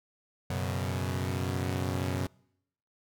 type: chord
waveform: sawtooth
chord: F# suspended fourth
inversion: none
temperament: equal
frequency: 92.5 / 123.47 / 138.59 Hz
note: F#2 / B2 / C#3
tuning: 0 / 0 / 0 cents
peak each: -28 / -31 / -33 dBFS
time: 0.5-2.27 s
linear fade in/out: 5 ms
effects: noise-tail reverb RT60 0.8 s tail -26 dB re dry